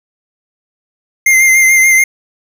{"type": "tone with vibrato", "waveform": "square", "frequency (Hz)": 2093, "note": "C7", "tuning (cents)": 0, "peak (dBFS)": -6, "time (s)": [1.26, 2.04], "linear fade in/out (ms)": 5, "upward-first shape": "triangle", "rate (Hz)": 6.9, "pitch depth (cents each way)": 34, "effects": []}